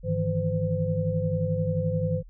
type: tone cluster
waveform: sine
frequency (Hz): 102.1 / 155 / 166.4 / 511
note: G#2 / D#3 / E3 / C5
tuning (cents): -29 / -6 / +17 / -41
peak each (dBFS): -29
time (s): 0.03-2.23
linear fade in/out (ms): 50
effects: added 40 Hz sine -44 dBFS peak until 2.29 s